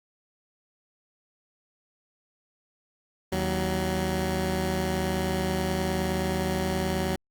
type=tone pair together; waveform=15% pulse; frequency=79 / 187.59 Hz; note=D#2 / F#3; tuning=+27 / +24 cents; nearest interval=octave + minor third; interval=1497 cents; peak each=-23 / -21 dBFS; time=3.32-7.16 s; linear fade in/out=5 ms; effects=Opus 48 kbps